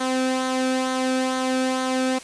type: tone with flanger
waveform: sawtooth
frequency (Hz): 258.7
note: C4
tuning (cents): -19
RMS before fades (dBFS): -23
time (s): 0-2.19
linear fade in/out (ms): 10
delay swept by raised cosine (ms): 0.38 to 1.03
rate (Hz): 2.2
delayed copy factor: -0.5
effects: white hiss -41 dBFS RMS until 2.23 s + resampled to 22050 Hz